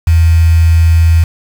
sine tone with quantisation, 82.41 Hz, E2, in tune, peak -4 dBFS, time 0.07-1.24 s, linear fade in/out 5 ms, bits 4, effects none

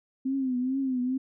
sine tone with vibrato, 259.6 Hz, C4, 13 cents flat, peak -25 dBFS, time 0.25-1.18 s, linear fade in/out 10 ms, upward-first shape triangle, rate 2.3 Hz, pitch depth 98 cents each way, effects none

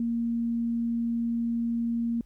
sine tone, 233.1 Hz, A#3, in tune, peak -25 dBFS, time 0-2.21 s, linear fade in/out 2 ms, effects added 50 Hz sine -52 dBFS peak until 2.25 s + pink hiss -70 dBFS RMS until 2.25 s

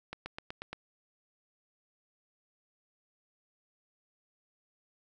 accelerating click train, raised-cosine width 0.3 ms, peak -23 dBFS, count 6, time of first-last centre 0.13-0.73 s, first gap 130 ms, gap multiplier 0.96, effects none

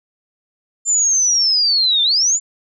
sine linear two-way sweep, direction down then up, 7250 to 3520 to 7250 Hz, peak -12 dBFS, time 0.85-2.4 s, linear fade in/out 50 ms, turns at 2.03 s, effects none

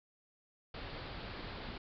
pink low-pass noise, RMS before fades -45 dBFS, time 0.74-1.78 s, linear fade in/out 5 ms, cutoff 4800 Hz, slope 96 dB/octave, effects none

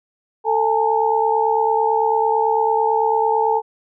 sine tone cluster, 444.6 / 833 / 902 Hz, A4 / G#5 / A5, +18 / +5 / +43 cents, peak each -19 dBFS, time 0.44-3.62 s, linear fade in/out 50 ms, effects none

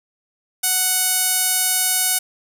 sawtooth tone with band-pass filter, 740 Hz, F#5, in tune, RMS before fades -19 dBFS, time 0.63-2.19 s, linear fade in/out 10 ms, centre 11000 Hz, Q 1.3, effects none

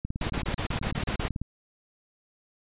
click train, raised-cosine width 5 ms, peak -19 dBFS, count 26, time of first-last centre 0.05-1.416 s, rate 18.3 Hz
pink noise bursts, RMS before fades -31 dBFS, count 9, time 0.21-1.283 s, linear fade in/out 5 ms, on 89 ms, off 34 ms
effects resampled to 8000 Hz

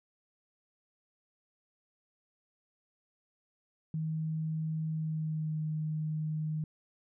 sine tone with pitch glide, 158.1 to 155.11 Hz, D#3 to D#3, +28 to -5 cents, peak -31 dBFS, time 3.94-6.64 s, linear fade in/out 2 ms, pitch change -33 cents, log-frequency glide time 4.9-5.61 s, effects none

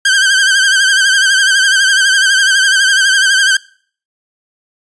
sawtooth tone with vibrato, 1568 Hz, G6, in tune, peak -4 dBFS, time 0.05-3.57 s, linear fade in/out 5 ms, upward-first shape triangle, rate 12 Hz, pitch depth 80 cents each way, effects noise-tail reverb RT60 0.5 s tail -23 dB re dry + resampled to 22050 Hz

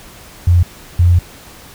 sine tone bursts at uneven times, 87.6 Hz, F2, 6 cents sharp, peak -6 dBFS, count 2, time 0.47-0.63 / 0.99-1.19 s, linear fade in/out 5 ms, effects pink hiss -38 dBFS RMS until 1.74 s

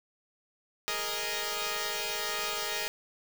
5% pulse chord, Ab suspended second, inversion none, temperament equal, 415.3 / 466.2 / 622.3 Hz, Ab4 / Bb4 / Eb5, 0 / 0 / 0 cents, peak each -25 dBFS, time 0.88-2.88 s, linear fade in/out 0 ms, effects 7-bit

